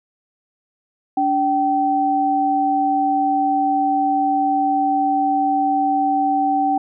sine tone pair together, 288.8 / 772 Hz, D4 / G5, -29 / -27 cents, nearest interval octave + perfect fourth, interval 1702 cents, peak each -21 / -16 dBFS, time 1.17-6.78 s, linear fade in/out 5 ms, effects none

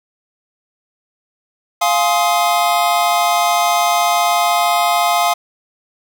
square chord, F minor seventh, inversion none, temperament just, 698.5 / 838.1 / 1047.7 / 1257.2 Hz, F5 / Ab5 / C6 / Eb6, 0 / +16 / +2 / +18 cents, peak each -16 / -20 / -21 / -21 dBFS, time 1.81-5.34 s, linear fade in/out 10 ms, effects none

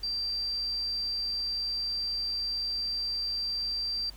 sine tone, 4699 Hz, D8, in tune, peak -29 dBFS, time 0.03-4.1 s, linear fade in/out 5 ms, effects added 50 Hz sine -47 dBFS peak until 4.16 s + pink hiss -54 dBFS RMS until 4.16 s

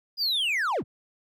triangle linear sweep, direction down, 4978 to 48.16 Hz, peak -22 dBFS, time 0.17-0.84 s, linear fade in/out 50 ms, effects none

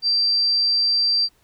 sine tone, 4699 Hz, D8, in tune, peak -16 dBFS, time 0.02-1.29 s, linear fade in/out 50 ms, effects pink hiss -61 dBFS RMS until 1.43 s

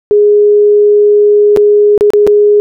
sine tone with dropouts, 414.9 Hz, G#4, 2 cents flat, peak -3 dBFS, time 0.11-2.6 s, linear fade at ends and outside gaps 0 ms, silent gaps 1.563-1.572 / 1.978-2.009 / 2.104-2.135 / 2.267-2.274 s, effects none

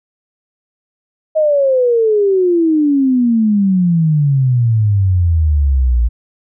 sine exponential sweep, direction down, 635 to 56.3 Hz, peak -9 dBFS, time 1.35-6.09 s, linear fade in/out 20 ms, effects none

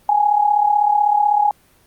sine tone with amplitude modulation, 830.6 Hz, G#5, in tune, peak -9 dBFS, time 0.09-1.51 s, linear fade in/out 2 ms, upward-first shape sine, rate 36 Hz, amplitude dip 70%, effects pink hiss -54 dBFS RMS until 1.86 s + Opus 32 kbps

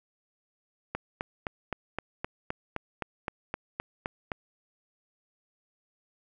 click train, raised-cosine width 0.5 ms, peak -16 dBFS, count 14, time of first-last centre 0.95-4.318 s, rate 3.86 Hz, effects none

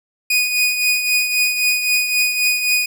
sawtooth tone with tremolo, 2477 Hz, D#7, 8 cents flat, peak -9 dBFS, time 0.3-2.86 s, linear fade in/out 5 ms, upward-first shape triangle, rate 3.8 Hz, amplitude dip 60%, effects none

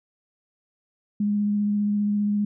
sine tone with vibrato, 206.4 Hz, G#3, 10 cents flat, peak -20 dBFS, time 1.2-2.45 s, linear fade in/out 5 ms, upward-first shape sine, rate 15 Hz, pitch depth 12 cents each way, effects none

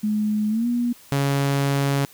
sine tone with pitch glide, 211.9 to 240.6 Hz, G#3 to B3, +35 to -45 cents, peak -19 dBFS, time 0.03-0.93 s, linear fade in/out 10 ms, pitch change +220 cents, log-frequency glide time 0.49-0.67 s
sawtooth tone, 139.5 Hz, C#3, 11 cents sharp, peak -15 dBFS, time 1.12-2.05 s, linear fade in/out 0 ms
effects white hiss -49 dBFS RMS until 2.13 s

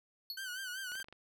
square tone with exponential decay, 4374 Hz, C#8, 24 cents flat, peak -36 dBFS, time 0.3-0.45 s, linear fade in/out 1 ms, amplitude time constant 31 ms
sawtooth tone with vibrato, 1515 Hz, F#6, 40 cents sharp, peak -36 dBFS, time 0.37-1.03 s, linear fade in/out 5 ms, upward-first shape sine, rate 5.2 Hz, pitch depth 80 cents each way
clicks, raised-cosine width 0.3 ms, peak -36 dBFS, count 6, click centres 0.919 / 0.954 / 1.001 / 1.044 / 1.085 / 1.126 s
effects none

